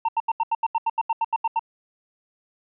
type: tone bursts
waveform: triangle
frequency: 909 Hz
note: A#5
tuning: 44 cents flat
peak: -17 dBFS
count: 14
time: 0.05-1.594 s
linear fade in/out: 5 ms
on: 36 ms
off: 80 ms
effects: resampled to 8000 Hz